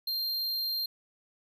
square tone, 4186 Hz, C8, in tune, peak -30 dBFS, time 0.07-0.86 s, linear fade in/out 5 ms, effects none

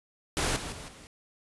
pink noise with level steps, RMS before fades -28 / -37 / -43 / -50 dBFS, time 0.37-1.07 s, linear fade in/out 0 ms, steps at 0.56 / 0.72 / 0.88 s, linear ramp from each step 5 ms, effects resampled to 24000 Hz

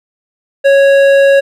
triangle tone with hard clipping, 553 Hz, C#5, 4 cents flat, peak -6 dBFS, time 0.64-1.41 s, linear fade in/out 20 ms, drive 14 dB, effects none

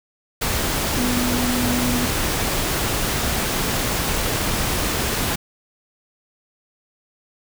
sine tone in noise, 245.6 Hz, B3, 9 cents flat, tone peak -21 dBFS, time 0.97-2.06 s, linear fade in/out 10 ms, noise pink, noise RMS -22 dBFS, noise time 0.41-5.36 s, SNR -2 dB, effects none

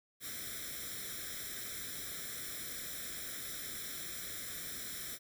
white noise with comb filter, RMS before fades -43 dBFS, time 0.2-5.19 s, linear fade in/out 50 ms, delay 0.54 ms, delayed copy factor +0.9, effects none

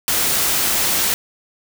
white noise, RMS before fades -18 dBFS, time 0.08-1.14 s, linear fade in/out 0 ms, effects none

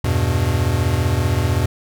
square chord, E minor, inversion none, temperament equal, 82.41 / 98 / 123.47 Hz, E2 / G2 / B2, 0 / 0 / 0 cents, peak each -21 dBFS, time 0.04-1.66 s, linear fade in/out 5 ms, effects none

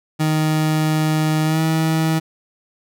30% pulse tone with pitch glide, 155.56 to 159.84 Hz, D#3 to D#3, 0 to +47 cents, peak -13 dBFS, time 0.19-2.2 s, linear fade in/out 20 ms, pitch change +47 cents, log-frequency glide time 1.44-1.61 s, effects none

